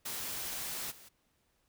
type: noise with level steps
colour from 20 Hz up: white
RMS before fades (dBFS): -39 / -55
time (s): 0.05-1.09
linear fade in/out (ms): 10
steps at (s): 0.9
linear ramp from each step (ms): 20
effects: pink hiss -75 dBFS RMS until 1.68 s